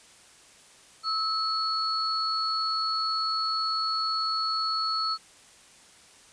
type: tone pair together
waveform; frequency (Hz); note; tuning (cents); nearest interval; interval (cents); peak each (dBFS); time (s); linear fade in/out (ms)
sine; 1300 / 4382; E6 / C#8; -24 / -21; octave + major sixth; 2103; -28; 1.03-5.18; 50
effects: white hiss -54 dBFS RMS until 6.32 s + resampled to 22050 Hz